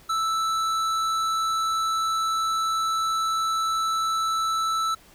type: tone with hard clipping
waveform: sine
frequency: 1318.5 Hz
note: E6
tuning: in tune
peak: -24 dBFS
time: 0.09-4.95 s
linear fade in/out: 10 ms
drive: 12 dB
effects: pink hiss -53 dBFS RMS until 5.14 s